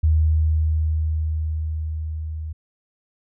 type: tone with level ramp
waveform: sine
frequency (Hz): 78.4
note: D#2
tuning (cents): +14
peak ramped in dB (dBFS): -13 to -27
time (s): 0.03-2.53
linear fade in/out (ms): 10
effects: none